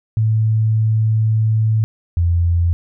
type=tone pair in turn; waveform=sine; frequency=110 / 85.66 Hz; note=A2 / F2; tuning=0 / -33 cents; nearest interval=major third; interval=433 cents; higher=first; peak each=-12 dBFS; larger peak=neither; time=0.17-1.84 / 2.17-2.73 s; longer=first; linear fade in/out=0 ms; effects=none